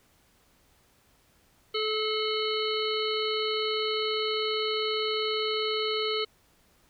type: harmonic tone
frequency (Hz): 432.5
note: A4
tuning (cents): -30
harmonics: 1 / 3 / 5 / 7 / 9 / 10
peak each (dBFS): -29 / -35 / -37 / -33 / -38 / -35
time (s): 1.74-6.25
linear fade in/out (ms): 10
effects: pink hiss -64 dBFS RMS until 6.89 s